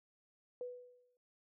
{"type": "tone with exponential decay", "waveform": "sine", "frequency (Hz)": 493.9, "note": "B4", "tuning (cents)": 0, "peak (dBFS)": -38, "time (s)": [0.61, 1.17], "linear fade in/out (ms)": 1, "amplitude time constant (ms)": 120, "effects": []}